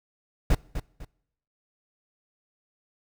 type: noise with echo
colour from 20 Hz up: brown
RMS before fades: -19 dBFS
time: 0.5-0.55 s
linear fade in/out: 5 ms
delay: 250 ms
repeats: 2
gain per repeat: -10 dB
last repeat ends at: 1.05 s
effects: noise-tail reverb RT60 0.8 s tail -24 dB re dry